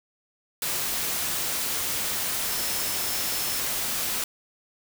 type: tone in noise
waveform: sine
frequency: 5274 Hz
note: E8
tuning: in tune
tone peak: -36 dBFS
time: 2.5-3.6 s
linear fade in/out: 2 ms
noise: white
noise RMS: -28 dBFS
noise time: 0.62-4.24 s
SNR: -11 dB
effects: none